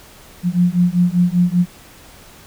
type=beating tone pair; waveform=sine; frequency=174.61 / 179.71 Hz; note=F3 / F3; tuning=0 / +50 cents; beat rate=5.1 Hz; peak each=-15 dBFS; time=0.43-1.66 s; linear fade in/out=50 ms; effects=pink hiss -43 dBFS RMS until 2.46 s